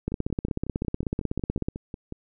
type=two click trains; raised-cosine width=3 ms; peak=-21 / -13 dBFS; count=12 / 27; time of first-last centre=0.12-2.124 / 0.08-1.685 s; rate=5.49 / 16.2 Hz; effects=none